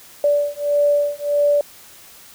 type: beating tone pair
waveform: sine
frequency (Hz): 580 / 581.6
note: D5 / D5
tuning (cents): -22 / -17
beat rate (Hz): 1.6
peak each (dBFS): -18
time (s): 0.24-1.61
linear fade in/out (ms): 2
effects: white hiss -44 dBFS RMS until 2.34 s